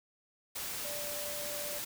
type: tone in noise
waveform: sine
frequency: 586 Hz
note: D5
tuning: 4 cents flat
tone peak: -42 dBFS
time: 0.84-1.79 s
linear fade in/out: 10 ms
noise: white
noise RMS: -39 dBFS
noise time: 0.55-1.85 s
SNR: -6 dB
effects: none